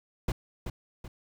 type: noise with echo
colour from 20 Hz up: brown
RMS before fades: -27 dBFS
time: 0.28-0.32 s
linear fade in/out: 5 ms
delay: 380 ms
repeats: 2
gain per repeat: -7 dB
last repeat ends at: 1.08 s
effects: none